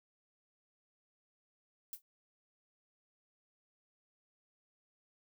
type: noise with exponential decay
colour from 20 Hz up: violet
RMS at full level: -39 dBFS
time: 1.93-2.02 s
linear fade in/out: 1 ms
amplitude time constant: 18 ms
effects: none